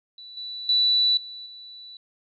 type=tone with level steps; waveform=sine; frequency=3960 Hz; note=B7; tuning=4 cents sharp; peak=-40 / -32 / -17 / -36 / -40 dBFS; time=0.18-1.97 s; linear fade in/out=2 ms; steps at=0.37 / 0.69 / 1.17 / 1.46 s; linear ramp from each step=2 ms; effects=none